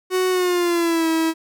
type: tone with pitch glide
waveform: 45% pulse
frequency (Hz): 370.2 to 324.1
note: F#4 to E4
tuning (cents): +1 to -29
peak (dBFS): -17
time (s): 0.1-1.34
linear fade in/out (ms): 50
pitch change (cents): -230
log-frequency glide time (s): 0.3-1.08
effects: none